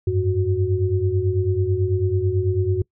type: tone cluster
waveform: sine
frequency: 92.5 / 101.6 / 368.4 Hz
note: F#2 / G#2 / F#4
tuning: 0 / -38 / -7 cents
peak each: -22 dBFS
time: 0.07-2.82 s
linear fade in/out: 5 ms
effects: noise-tail reverb RT60 0.1 s tail -24 dB re dry